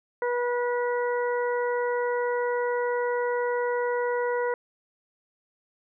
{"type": "harmonic tone", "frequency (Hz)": 486.1, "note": "B4", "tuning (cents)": -28, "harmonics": [1, 2, 3, 4], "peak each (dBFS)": [-25, -31, -35, -37], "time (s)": [0.22, 4.54], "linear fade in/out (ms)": 2, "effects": []}